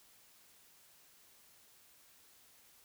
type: silence
effects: white hiss -64 dBFS RMS until 2.84 s